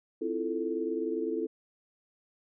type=chord; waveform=sine; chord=F major seventh; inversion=second; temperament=equal; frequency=261.6 / 329.6 / 349.2 / 440 Hz; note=C4 / E4 / F4 / A4; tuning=0 / 0 / 0 / 0 cents; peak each=-38 / -33 / -37 / -33 dBFS; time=0.21-1.47 s; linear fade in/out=10 ms; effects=none